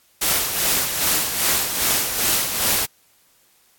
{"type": "noise with tremolo", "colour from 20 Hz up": "white", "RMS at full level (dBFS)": -18, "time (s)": [0.21, 2.86], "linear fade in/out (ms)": 10, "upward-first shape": "sine", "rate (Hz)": 2.5, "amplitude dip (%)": 55, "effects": ["white hiss -58 dBFS RMS until 3.78 s", "AAC 64 kbps"]}